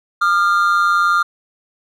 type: tone pair together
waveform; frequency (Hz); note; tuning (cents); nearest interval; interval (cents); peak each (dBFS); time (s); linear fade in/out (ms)
triangle; 1211 / 1390.3; D#6 / F6; -47 / -8; major second; 239; -13; 0.21-1.23; 10
effects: none